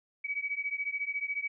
sine beating tone pair, 2268 / 2282 Hz, C#7 / C#7, +39 / +50 cents, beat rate 14 Hz, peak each -34 / -35 dBFS, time 0.24-1.48 s, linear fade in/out 10 ms, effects none

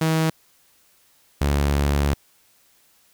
sawtooth tone pair in turn, 160 / 71.42 Hz, D#3 / D2, +49 / -48 cents, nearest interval octave + major second, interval 1397 cents, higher first, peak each -14 dBFS, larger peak neither, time 0.01-0.3 / 1.41-2.14 s, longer second, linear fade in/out 5 ms, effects white hiss -59 dBFS RMS until 3.13 s

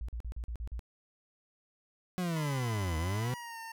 sine tone bursts, 57.8 Hz, A#1, 14 cents flat, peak -35 dBFS, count 7, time 0.01-0.793 s, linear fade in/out 0 ms, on 75 ms, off 43 ms
40% pulse linear two-way sweep, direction down then up, 185 to 77.2 to 129.3 Hz, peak -30 dBFS, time 2.18-3.34 s, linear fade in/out 0 ms, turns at 2.97 s
25% pulse tone with pitch glide, 1008 to 908.5 Hz, B5 to A#5, +35 to -45 cents, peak -38 dBFS, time 2.36-3.72 s, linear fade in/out 5 ms, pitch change -180 cents, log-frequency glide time 3.17-3.59 s
effects none

